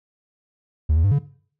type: tone with pitch steps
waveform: triangle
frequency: 77 / 81 / 99.6 / 142.1 Hz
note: D#2 / E2 / G2 / C#3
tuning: -17 / -30 / +28 / +43 cents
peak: -12 dBFS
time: 0.89-1.19 s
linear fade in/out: 10 ms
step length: 75 ms
effects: noise-tail reverb RT60 0.5 s tail -19 dB re dry + tanh soft clip ceiling -8 dBFS